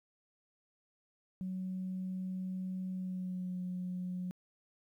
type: tone with pitch glide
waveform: sine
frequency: 186.1 to 181.43 Hz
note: F#3 to F#3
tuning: +10 to -34 cents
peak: -35 dBFS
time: 1.41-4.31 s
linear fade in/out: 0 ms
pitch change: -44 cents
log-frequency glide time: 2.9-3.6 s
effects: tanh soft clip ceiling -31 dBFS + 12-bit